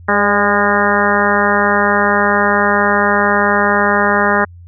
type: harmonic tone with a mistuned harmonic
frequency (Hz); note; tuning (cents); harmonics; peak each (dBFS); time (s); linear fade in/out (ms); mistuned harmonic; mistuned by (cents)
204.4; G#3; -27; 1 / 2 / 3 / 4 / 5 / 6 / 7 / 8 / 9; -19 / -19 / -19 / -19 / -19 / -19 / -19 / -19 / -19; 0.08-4.45; 10; 3; -29
effects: added 87 Hz sine -34 dBFS peak until 4.67 s